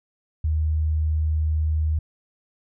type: tone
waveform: sine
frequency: 77.78 Hz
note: D#2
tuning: in tune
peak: -19 dBFS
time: 0.44-1.99 s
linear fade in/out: 5 ms
effects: none